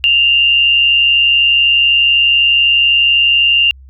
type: tone with amplitude modulation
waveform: sine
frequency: 2792 Hz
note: F7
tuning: 1 cent flat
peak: -5 dBFS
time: 0.04-3.71 s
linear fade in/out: 0 ms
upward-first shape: sine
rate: 140 Hz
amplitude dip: 50%
effects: added 66 Hz sine -35 dBFS peak until 3.89 s